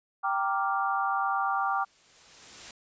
sine chord, G minor seventh, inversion none, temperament equal, 784 / 932.3 / 1174.7 / 1396.9 Hz, G5 / Bb5 / D6 / F6, 0 / 0 / 0 / 0 cents, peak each -29 / -35 / -29 / -33 dBFS, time 0.23-1.85 s, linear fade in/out 20 ms
white noise with exponential growth, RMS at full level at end -42 dBFS, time 1.1-2.71 s, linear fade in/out 2 ms, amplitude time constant 350 ms
effects resampled to 16000 Hz

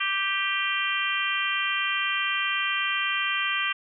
harmonic tone with a mistuned harmonic, 392 Hz, G4, in tune, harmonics 3 / 4 / 5 / 6 / 7 / 8, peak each -31 / -31 / -31 / -31 / -31 / -31 dBFS, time 0-3.73 s, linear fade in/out 10 ms, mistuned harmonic 6, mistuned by +24 cents, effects none

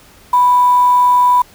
sine tone with quantisation, 987.8 Hz, B5, in tune, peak -7 dBFS, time 0.33-1.42 s, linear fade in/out 5 ms, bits 5, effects pink hiss -44 dBFS RMS until 1.54 s

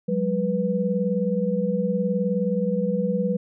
sine tone cluster, 181.1 / 200.3 / 491 Hz, F#3 / G3 / B4, -37 / +38 / -10 cents, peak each -25 dBFS, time 0.08-3.37 s, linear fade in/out 10 ms, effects none

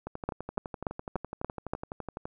two click trains, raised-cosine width 1 ms, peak -15 / -22 dBFS, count 6 / 27, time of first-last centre 0.29-1.735 / 0.07-2.255 s, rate 3.46 / 11.9 Hz, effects none

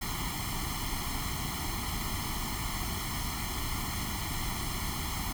pink noise with comb filter, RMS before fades -34 dBFS, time 0.01-5.33 s, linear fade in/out 10 ms, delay 0.95 ms, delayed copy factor +0.95, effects none

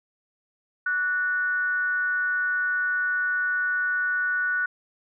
sine tone with frequency modulation, 1475 Hz, F#6, 6 cents flat, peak -22 dBFS, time 0.86-4.66 s, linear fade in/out 5 ms, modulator 330 Hz, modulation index 0.32, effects none

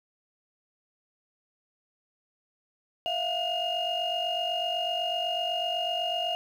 sine tone cluster, 660 / 708 / 2844 Hz, E5 / F5 / F7, +2 / +23 / +31 cents, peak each -32 / -30 / -29 dBFS, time 3.06-6.35 s, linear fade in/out 0 ms, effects tanh soft clip ceiling -21 dBFS + 9-bit

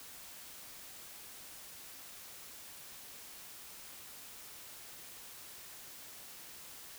silence, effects white hiss -51 dBFS RMS until 6.98 s

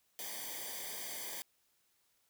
white noise with comb filter, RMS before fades -43 dBFS, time 0.19-1.42 s, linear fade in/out 0 ms, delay 0.74 ms, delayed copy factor -0.9, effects white hiss -75 dBFS RMS until 2.29 s

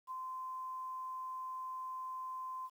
sine tone with ADSR envelope, 1034 Hz, C6, 21 cents flat, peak -38 dBFS, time 0.07-2.7 s, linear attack 44 ms, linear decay 3 ms, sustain -2 dB, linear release 49 ms, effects 11-bit

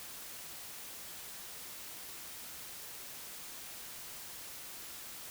silence, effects white hiss -47 dBFS RMS until 5.3 s

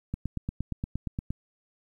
click train, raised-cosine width 5 ms, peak -18 dBFS, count 11, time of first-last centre 0.14-1.306 s, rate 8.58 Hz, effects 10-bit

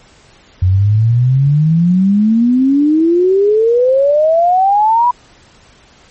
sine exponential sweep, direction up, 89.7 to 990 Hz, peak -7 dBFS, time 0.62-5.11 s, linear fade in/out 5 ms, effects pink hiss -45 dBFS RMS until 6.1 s + MP3 32 kbps

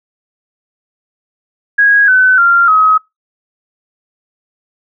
sine tone with pitch steps, 1649 / 1512.1 / 1386.6 / 1271.6 Hz, G#6 / F#6 / F6 / D#6, -13 / +37 / -13 / +37 cents, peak -5 dBFS, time 1.78-2.98 s, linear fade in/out 10 ms, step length 300 ms, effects noise-tail reverb RT60 0.2 s tail -25 dB re dry

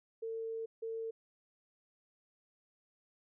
sine tone bursts at uneven times, 450.8 Hz, A4, 42 cents sharp, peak -37 dBFS, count 2, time 0.22-0.66 / 0.82-1.11 s, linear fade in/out 10 ms, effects none

